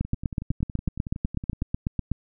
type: two click trains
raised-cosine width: 5 ms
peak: -21 / -12 dBFS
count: 18 / 18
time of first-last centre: 0.05-1.624 / 0.01-2.117 s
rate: 10.8 / 8.07 Hz
effects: none